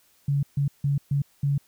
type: tone bursts at uneven times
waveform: sine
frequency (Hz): 141.3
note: C#3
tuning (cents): +34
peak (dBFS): -20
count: 5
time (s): 0.28-0.43 / 0.57-0.68 / 0.84-0.98 / 1.11-1.22 / 1.43-1.58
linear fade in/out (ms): 5
effects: white hiss -62 dBFS RMS until 1.67 s